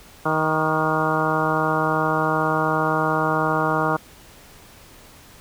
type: harmonic tone with a mistuned harmonic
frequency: 157.2 Hz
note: D#3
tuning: 18 cents sharp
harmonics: 1 / 2 / 3 / 4 / 5 / 6 / 7 / 8 / 9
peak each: -27 / -27 / -27 / -27 / -27 / -27 / -27 / -27 / -27 dBFS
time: 0.25-3.97 s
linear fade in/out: 10 ms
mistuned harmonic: 8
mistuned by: -49 cents
effects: pink hiss -47 dBFS RMS until 5.4 s